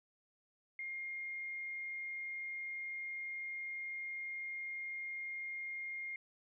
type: tone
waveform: sine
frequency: 2126 Hz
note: C7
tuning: 27 cents sharp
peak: -40 dBFS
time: 0.79-6.16 s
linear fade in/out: 2 ms
effects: none